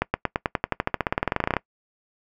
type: accelerating click train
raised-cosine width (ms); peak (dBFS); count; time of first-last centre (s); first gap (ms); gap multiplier
0.5; -6; 25; 0.02-1.567; 120; 0.94
effects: noise-tail reverb RT60 0.1 s tail -22 dB re dry